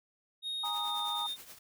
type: tone with pitch glide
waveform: triangle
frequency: 3729 to 3650 Hz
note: A#7 to A#7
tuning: 0 to -37 cents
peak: -33 dBFS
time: 0.42-1.37 s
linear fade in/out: 50 ms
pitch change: -37 cents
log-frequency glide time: 0.61-0.99 s
type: chord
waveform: sine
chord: Ab suspended second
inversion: none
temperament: equal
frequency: 830.6 / 932.3 / 1244.5 Hz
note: Ab5 / Bb5 / Eb6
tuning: 0 / 0 / 0 cents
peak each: -39 dBFS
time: 0.63-1.27 s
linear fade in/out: 10 ms
type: noise with tremolo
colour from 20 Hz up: white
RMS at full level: -48 dBFS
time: 0.64-1.59 s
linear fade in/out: 10 ms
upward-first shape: triangle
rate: 9.5 Hz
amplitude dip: 70%
effects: none